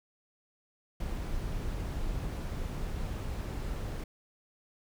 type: noise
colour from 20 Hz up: brown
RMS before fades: -35 dBFS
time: 1-4.04 s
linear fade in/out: 5 ms
effects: none